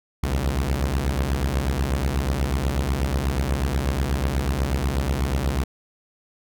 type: beating tone pair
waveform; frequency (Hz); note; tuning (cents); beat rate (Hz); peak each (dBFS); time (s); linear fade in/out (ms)
sawtooth; 63 / 71.2; B1 / C#2; +35 / +47; 8.2; -20; 0.23-5.64; 5
effects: none